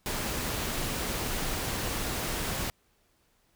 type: noise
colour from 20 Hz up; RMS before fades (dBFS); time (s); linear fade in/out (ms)
pink; -32; 0.06-2.7; 0
effects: pink hiss -69 dBFS RMS until 3.55 s